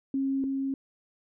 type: tone pair in turn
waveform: sine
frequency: 270.7 / 270.7 Hz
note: C#4 / C#4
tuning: -41 / -41 cents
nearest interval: unison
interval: 0 cents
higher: neither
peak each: -25 / -27 dBFS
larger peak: first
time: 0.14-0.44 / 0.44-0.74 s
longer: neither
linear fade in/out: 2 ms
effects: none